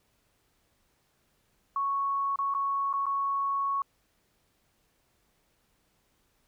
sine tone with dropouts, 1108 Hz, C#6, 1 cent flat, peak -26 dBFS, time 1.76-3.82 s, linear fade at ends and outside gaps 2 ms, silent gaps 2.359-2.388 / 2.54-2.548 / 2.929-2.937 / 3.057-3.065 s, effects pink hiss -71 dBFS RMS until 6.47 s

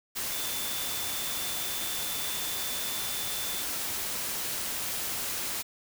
sine tone in noise, 3524 Hz, A7, 2 cents sharp, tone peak -39 dBFS, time 0.31-3.63 s, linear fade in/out 20 ms, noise white, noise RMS -33 dBFS, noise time 0.15-5.63 s, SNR -9 dB, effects none

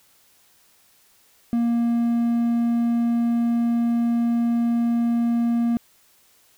triangle tone, 234.8 Hz, A#3, 13 cents sharp, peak -16 dBFS, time 1.53-5.77 s, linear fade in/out 0 ms, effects white hiss -58 dBFS RMS until 6.57 s

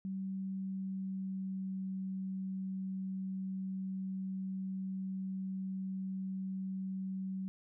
sine tone with pitch glide, 191.5 to 190.07 Hz, G3 to F#3, -40 to +47 cents, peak -36 dBFS, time 0.05-7.48 s, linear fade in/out 0 ms, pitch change -13 cents, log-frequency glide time 0.5-1.89 s, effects none

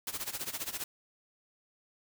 white noise with tremolo, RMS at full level -35 dBFS, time 0.07-0.84 s, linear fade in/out 2 ms, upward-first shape sine, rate 15 Hz, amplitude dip 85%, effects none

